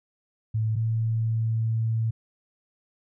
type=tone pair in turn; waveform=sine; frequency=110 / 112.44 Hz; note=A2 / A2; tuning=0 / +38 cents; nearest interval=unison; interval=38 cents; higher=second; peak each=-22 dBFS; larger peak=neither; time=0.54-0.76 / 0.76-2.11 s; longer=second; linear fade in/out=10 ms; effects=none